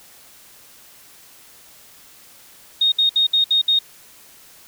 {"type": "tone bursts", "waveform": "sine", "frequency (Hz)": 3714, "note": "A#7", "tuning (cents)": -7, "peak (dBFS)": -13, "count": 6, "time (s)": [2.81, 3.79], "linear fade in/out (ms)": 5, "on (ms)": 110, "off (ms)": 64, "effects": ["white hiss -47 dBFS RMS until 4.67 s"]}